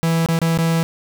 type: tone with dropouts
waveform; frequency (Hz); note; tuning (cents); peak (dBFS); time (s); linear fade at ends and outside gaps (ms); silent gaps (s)
45% pulse; 164.81; E3; 0; -15; 0.03-0.83; 0; 0.261-0.287 / 0.389-0.416 / 0.576-0.587
effects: none